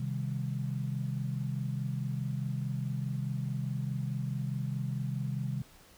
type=chord; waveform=sine; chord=C minor; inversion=none; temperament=equal with one note detuned; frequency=130.81 / 155.56 / 198.96 Hz; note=C3 / Eb3 / G3; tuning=0 / 0 / +26 cents; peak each=-33 / -37 / -39 dBFS; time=0-5.62 s; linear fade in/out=5 ms; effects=pink hiss -58 dBFS RMS until 5.97 s